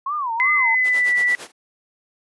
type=tone with vibrato; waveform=sine; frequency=1046.5 Hz; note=C6; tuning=in tune; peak=-21 dBFS; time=0.06-0.75 s; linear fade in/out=5 ms; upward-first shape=sine; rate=2.7 Hz; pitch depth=260 cents each way
type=tone with pitch glide; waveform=sine; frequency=2046 to 1963.8 Hz; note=C7 to B6; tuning=-39 to -10 cents; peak=-15 dBFS; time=0.4-1.35 s; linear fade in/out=0 ms; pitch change=-71 cents; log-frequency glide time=0.65-1.12 s
type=noise with tremolo; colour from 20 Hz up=pink; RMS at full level=-32 dBFS; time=0.83-1.52 s; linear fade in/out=50 ms; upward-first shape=sine; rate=8.8 Hz; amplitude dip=85%
effects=high-pass 400 Hz 12 dB/octave + resampled to 24000 Hz